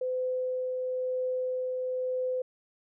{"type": "tone with tremolo", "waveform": "sine", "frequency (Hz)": 509, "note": "C5", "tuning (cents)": -48, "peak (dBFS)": -27, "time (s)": [0.01, 2.42], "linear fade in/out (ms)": 5, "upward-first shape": "triangle", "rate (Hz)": 1, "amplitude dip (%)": 25, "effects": []}